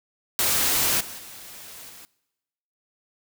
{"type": "noise with level steps", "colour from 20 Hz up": "white", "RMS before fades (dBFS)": [-22, -38, -42, -45], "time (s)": [0.39, 2.05], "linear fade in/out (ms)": 0, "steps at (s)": [1, 1.18, 1.89], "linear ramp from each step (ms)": 10, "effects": ["noise-tail reverb RT60 1.0 s tail -22 dB re dry"]}